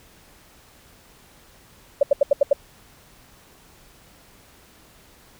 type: tone bursts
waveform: sine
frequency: 566 Hz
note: C#5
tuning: 36 cents sharp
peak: -11 dBFS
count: 6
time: 2.01-2.531 s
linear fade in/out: 5 ms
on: 21 ms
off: 79 ms
effects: pink hiss -52 dBFS RMS until 5.39 s